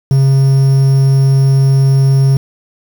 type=tone with quantisation; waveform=triangle; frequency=135.3 Hz; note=C#3; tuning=42 cents flat; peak=-4 dBFS; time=0.11-2.37 s; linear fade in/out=2 ms; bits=5; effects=none